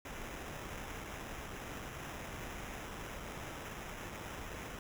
pink noise with sample-and-hold, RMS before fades -45 dBFS, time 0.05-4.79 s, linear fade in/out 2 ms, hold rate 4410 Hz, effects none

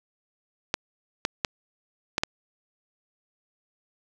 clicks, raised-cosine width 0.2 ms, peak -6 dBFS, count 5, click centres 0.741 / 1.251 / 1.448 / 2.181 / 2.235 s, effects none

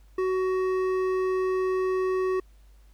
sine tone with hard clipping, 373.6 Hz, F#4, 17 cents sharp, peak -25 dBFS, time 0.18-2.4 s, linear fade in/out 5 ms, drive 10 dB, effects added 50 Hz sine -51 dBFS peak until 2.93 s + pink hiss -66 dBFS RMS until 2.93 s

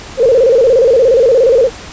sine tone with vibrato, 493.9 Hz, B4, in tune, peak -5 dBFS, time 0.17-1.7 s, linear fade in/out 50 ms, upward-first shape square, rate 17 Hz, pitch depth 120 cents each way, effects pink hiss -30 dBFS RMS until 1.92 s + resampled to 16000 Hz

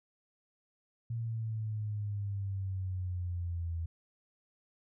sine exponential sweep, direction down, 116.54 to 82.41 Hz, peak -33 dBFS, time 1.1-3.86 s, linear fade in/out 5 ms, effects none

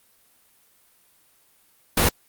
pink noise, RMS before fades -18 dBFS, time 1.97-2.09 s, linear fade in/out 5 ms, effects white hiss -60 dBFS RMS until 2.28 s + Opus 32 kbps

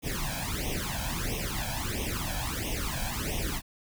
pink noise with flanger, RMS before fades -32 dBFS, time 0.02-3.62 s, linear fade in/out 50 ms, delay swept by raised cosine 0.33 to 1.27 ms, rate 1.5 Hz, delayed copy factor +0.95, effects none

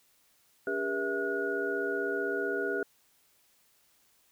sine tone cluster, 283.9 / 402.6 / 478.3 / 657 / 1450 Hz, C#4 / G4 / A#4 / E5 / F#6, +41 / +46 / +44 / -6 / -35 cents, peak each -39 / -32 / -37 / -39 / -34 dBFS, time 0.67-2.83 s, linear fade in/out 2 ms, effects white hiss -67 dBFS RMS until 4.31 s

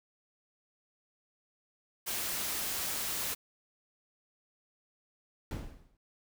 white noise, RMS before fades -35 dBFS, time 2.06-3.35 s, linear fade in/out 20 ms
brown noise with exponential decay, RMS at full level -32 dBFS, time 5.51-5.97 s, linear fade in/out 2 ms, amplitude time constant 100 ms
effects none

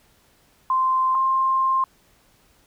sine tone pair in turn, 1042 / 1056.5 Hz, C6 / C6, -7 / +16 cents, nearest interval unison, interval 23 cents, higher second, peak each -17 dBFS, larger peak neither, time 0.7-1.15 / 1.15-1.84 s, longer second, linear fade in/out 2 ms, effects pink hiss -59 dBFS RMS until 2.66 s

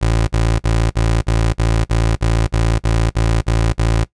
25% pulse tone bursts, 56 Hz, A1, 31 cents sharp, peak -9 dBFS, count 13, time 0.01-4.048 s, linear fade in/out 20 ms, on 270 ms, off 44 ms, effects noise-tail reverb RT60 0.1 s tail -19 dB re dry + resampled to 22050 Hz

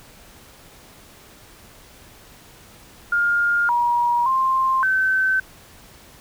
sine tone with pitch steps, 1412 / 956 / 1053 / 1535 Hz, F6 / A#5 / C6 / G6, +19 / +43 / +11 / -37 cents, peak -16 dBFS, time 3.12-5.4 s, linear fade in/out 5 ms, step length 570 ms, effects pink hiss -47 dBFS RMS until 6.2 s

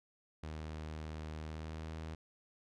sawtooth tone with pitch glide, 77.78 to 79.64 Hz, D#2 to D#2, 0 to +41 cents, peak -38 dBFS, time 0.43-2.15 s, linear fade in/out 5 ms, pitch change +41 cents, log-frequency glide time 1.4-1.93 s, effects low-pass 6000 Hz 12 dB/octave

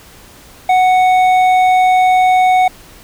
triangle tone with hard clipping, 740 Hz, F#5, in tune, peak -9 dBFS, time 0.69-2.68 s, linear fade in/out 5 ms, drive 11 dB, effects pink hiss -40 dBFS RMS until 3.03 s

